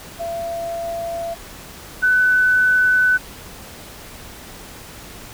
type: tone pair in turn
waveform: sine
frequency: 675 / 1501.8 Hz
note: E5 / F#6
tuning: +41 / +25 cents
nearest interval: octave + major second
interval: 1384 cents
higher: second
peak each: -23 / -12 dBFS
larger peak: second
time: 0.19-1.35 / 2.02-3.18 s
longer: neither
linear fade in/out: 20 ms
effects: pink hiss -38 dBFS RMS until 5.33 s